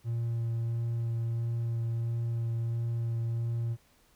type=tone with vibrato; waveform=triangle; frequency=116.1 Hz; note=A#2; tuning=7 cents flat; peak=-26 dBFS; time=0.04-3.77 s; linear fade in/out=50 ms; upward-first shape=sine; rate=1.5 Hz; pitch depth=11 cents each way; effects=tanh soft clip ceiling -22 dBFS + pink hiss -65 dBFS RMS until 4.15 s